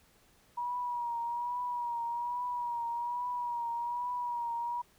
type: tone with vibrato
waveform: sine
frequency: 959 Hz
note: A#5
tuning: 49 cents sharp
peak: -32 dBFS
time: 0.57-4.82 s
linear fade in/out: 10 ms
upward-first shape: triangle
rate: 1.2 Hz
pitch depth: 49 cents each way
effects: pink hiss -65 dBFS RMS until 4.98 s